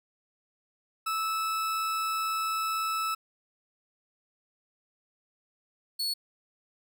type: tone pair in turn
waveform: 40% pulse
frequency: 1309 / 4403 Hz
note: E6 / C#8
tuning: -13 / -13 cents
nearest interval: octave + major sixth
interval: 2100 cents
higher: second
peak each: -27 dBFS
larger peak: neither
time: 1.06-3.15 / 5.99-6.14 s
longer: first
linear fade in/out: 10 ms
effects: none